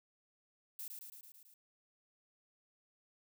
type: noise with echo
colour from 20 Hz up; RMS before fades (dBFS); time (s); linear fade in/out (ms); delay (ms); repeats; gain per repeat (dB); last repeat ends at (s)
violet; -45; 0.79-0.88; 2; 110; 6; -3; 1.54
effects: none